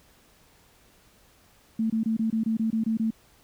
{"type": "tone bursts", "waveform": "sine", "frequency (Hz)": 222.7, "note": "A3", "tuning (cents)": 21, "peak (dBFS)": -22, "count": 10, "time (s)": [1.79, 3.106], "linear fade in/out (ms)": 5, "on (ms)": 110, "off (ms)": 24, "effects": ["pink hiss -59 dBFS RMS until 3.43 s"]}